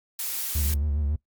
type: noise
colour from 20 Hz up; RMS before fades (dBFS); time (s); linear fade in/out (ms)
blue; -30; 0.19-0.74; 2
type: tone with vibrato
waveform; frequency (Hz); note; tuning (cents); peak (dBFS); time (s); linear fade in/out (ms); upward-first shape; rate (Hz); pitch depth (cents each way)
triangle; 73.42; D2; 0; -21; 0.55-1.16; 5; sine; 7.3; 70
effects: noise-tail reverb RT60 0.1 s tail -20 dB re dry + Opus 48 kbps